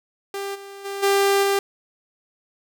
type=tone with level steps; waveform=sawtooth; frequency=396.6 Hz; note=G4; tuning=20 cents sharp; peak=-23 / -33 / -24 / -12 / -14 dBFS; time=0.34-1.59 s; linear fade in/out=2 ms; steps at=0.54 / 0.84 / 1.02 / 1.42 s; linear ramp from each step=20 ms; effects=none